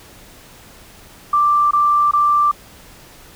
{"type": "tone bursts", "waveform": "sine", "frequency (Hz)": 1177, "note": "D6", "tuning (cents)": 3, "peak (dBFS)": -11, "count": 3, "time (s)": [1.33, 2.514], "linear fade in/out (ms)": 5, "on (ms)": 380, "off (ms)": 22, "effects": ["pink hiss -43 dBFS RMS until 3.35 s"]}